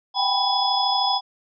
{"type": "tone cluster", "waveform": "sine", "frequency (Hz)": [770, 803, 987, 3386, 5080], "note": ["G5", "G5", "B5", "G#7", "D#8"], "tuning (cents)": [-31, 41, -1, 33, 35], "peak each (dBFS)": -25, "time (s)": [0.14, 1.21], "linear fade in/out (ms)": 50, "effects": []}